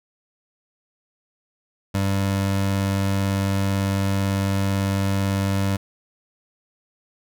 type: tone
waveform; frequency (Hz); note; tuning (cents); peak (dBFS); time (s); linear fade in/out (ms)
25% pulse; 98; G2; 0; -16; 1.94-5.77; 10
effects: none